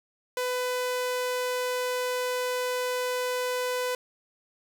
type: tone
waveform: sawtooth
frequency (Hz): 500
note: B4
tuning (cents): +21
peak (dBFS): -23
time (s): 0.37-3.95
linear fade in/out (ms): 2
effects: none